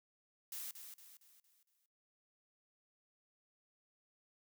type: noise with echo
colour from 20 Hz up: blue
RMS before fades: -45 dBFS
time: 0.52-0.71 s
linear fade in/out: 2 ms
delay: 230 ms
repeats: 5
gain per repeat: -7 dB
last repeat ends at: 1.86 s
effects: noise-tail reverb RT60 0.5 s tail -22 dB re dry